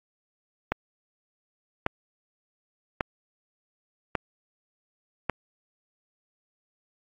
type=click train; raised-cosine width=0.5 ms; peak=-9 dBFS; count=5; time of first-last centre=0.72-5.297 s; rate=0.874 Hz; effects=AAC 48 kbps